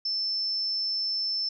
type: tone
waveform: sine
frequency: 5300 Hz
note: E8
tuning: 9 cents sharp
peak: -26 dBFS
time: 0.05-1.49 s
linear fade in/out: 5 ms
effects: none